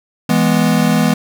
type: chord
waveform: square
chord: E major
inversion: none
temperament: equal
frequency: 164.81 / 207.7 / 246.9 Hz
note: E3 / G#3 / B3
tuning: 0 / 0 / 0 cents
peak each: -16 dBFS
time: 0.29-1.14 s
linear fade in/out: 5 ms
effects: none